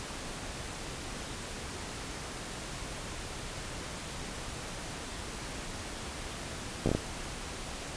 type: slowing click train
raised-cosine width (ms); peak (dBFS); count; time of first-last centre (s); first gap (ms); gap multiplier
2; -14; 5; 6.86-6.95; 13; 1.38
effects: pink hiss -40 dBFS RMS until 7.96 s + resampled to 22050 Hz